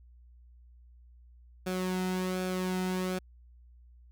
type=tone with flanger; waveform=sawtooth; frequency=184.4 Hz; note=F#3; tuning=6 cents flat; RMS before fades=-32 dBFS; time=1.66-3.19 s; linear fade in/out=10 ms; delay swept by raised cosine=1 to 1.78 ms; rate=1.3 Hz; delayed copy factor=-0.55; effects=added 60 Hz sine -53 dBFS peak until 4.11 s